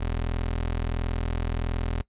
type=tone; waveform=25% pulse; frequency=41.46 Hz; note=E1; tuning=11 cents sharp; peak=-22 dBFS; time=0-2.02 s; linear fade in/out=10 ms; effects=noise-tail reverb RT60 0.1 s tail -20 dB re dry + resampled to 8000 Hz